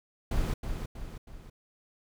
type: noise with echo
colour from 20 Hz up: brown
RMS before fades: -28 dBFS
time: 0.31-0.54 s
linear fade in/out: 5 ms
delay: 320 ms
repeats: 3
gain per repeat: -6 dB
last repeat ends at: 1.5 s
effects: none